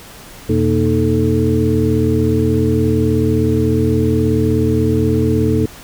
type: tone cluster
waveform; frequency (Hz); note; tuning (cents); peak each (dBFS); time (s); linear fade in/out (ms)
sine; 87.8 / 127 / 235.8 / 312.3 / 436.8; F2 / B2 / A#3 / D#4 / A4; +10 / +49 / +20 / +7 / -13; -18; 0.49-5.66; 5
effects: pink hiss -37 dBFS RMS until 5.83 s